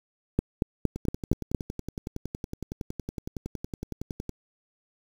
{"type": "two click trains", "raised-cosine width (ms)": 3, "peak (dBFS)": [-9, -20], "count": [6, 37], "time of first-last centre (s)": [[0.39, 1.547], [0.96, 4.293]], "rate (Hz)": [4.32, 10.8], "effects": ["7-bit"]}